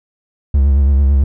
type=tone with vibrato; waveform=triangle; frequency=69.3 Hz; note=C#2; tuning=in tune; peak=-6 dBFS; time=0.54-1.24 s; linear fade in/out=5 ms; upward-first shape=sine; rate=9 Hz; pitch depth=65 cents each way; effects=none